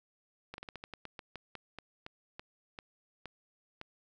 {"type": "slowing click train", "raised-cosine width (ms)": 0.3, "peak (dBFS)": -27, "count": 17, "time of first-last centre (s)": [0.54, 3.814], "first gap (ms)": 41, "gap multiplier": 1.19, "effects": []}